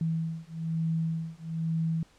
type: beating tone pair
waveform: sine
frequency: 162.2 / 163.3 Hz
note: E3 / E3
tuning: -28 / -16 cents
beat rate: 1.1 Hz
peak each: -31 dBFS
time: 0.01-2.03 s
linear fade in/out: 2 ms
effects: pink hiss -61 dBFS RMS until 2.18 s + low-pass 8000 Hz 12 dB/octave